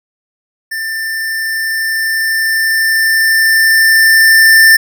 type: tone with level ramp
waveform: square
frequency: 1786 Hz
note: A6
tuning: 25 cents sharp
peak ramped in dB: -18 to -3 dBFS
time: 0.71-4.77 s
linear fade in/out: 10 ms
effects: none